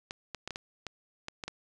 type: clicks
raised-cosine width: 0.2 ms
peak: -20 dBFS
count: 9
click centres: 0.109 / 0.347 / 0.476 / 0.507 / 0.559 / 0.867 / 1.284 / 1.438 / 1.48 s
effects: resampled to 22050 Hz